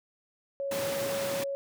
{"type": "tone", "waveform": "sine", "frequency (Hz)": 554.4, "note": "C#5", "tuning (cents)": 0, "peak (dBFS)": -30, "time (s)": [0.6, 1.55], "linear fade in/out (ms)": 0}
{"type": "high-pass noise", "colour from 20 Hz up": "pink", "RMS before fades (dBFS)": -36, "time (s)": [0.71, 1.44], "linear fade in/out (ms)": 5, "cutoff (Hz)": 120, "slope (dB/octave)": 24}
{"effects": []}